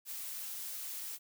blue noise, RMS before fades -42 dBFS, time 0.05-1.19 s, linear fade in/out 50 ms, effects none

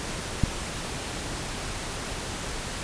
click, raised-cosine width 5 ms, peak -8 dBFS, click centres 0.437 s, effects pink hiss -33 dBFS RMS until 2.83 s + resampled to 22050 Hz

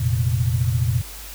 sine chord, F suspended fourth, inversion none, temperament just, 87.31 / 116.41 / 130.96 Hz, F2 / Bb2 / C3, 0 / -2 / +2 cents, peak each -23 / -20 / -23 dBFS, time 0-1.02 s, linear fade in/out 10 ms, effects added 50 Hz sine -38 dBFS peak until 1.34 s + white hiss -38 dBFS RMS until 1.34 s

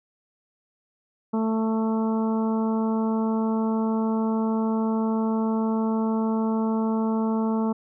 harmonic tone, 221.7 Hz, A3, 13 cents sharp, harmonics 1 / 2 / 3 / 4 / 5 / 6, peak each -22 / -30 / -36 / -33 / -38 / -42 dBFS, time 1.33-7.73 s, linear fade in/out 10 ms, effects none

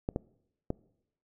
clicks, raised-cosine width 2 ms, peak -17 dBFS, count 3, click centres 0.089 / 0.161 / 0.704 s, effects noise-tail reverb RT60 0.8 s tail -23 dB re dry

